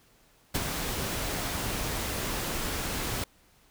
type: noise with ADSR envelope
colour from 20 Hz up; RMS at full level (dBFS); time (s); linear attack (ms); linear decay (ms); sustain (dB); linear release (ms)
pink; -27; 0.54-3.24; 13; 33; -5; 3
effects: pink hiss -62 dBFS RMS until 3.7 s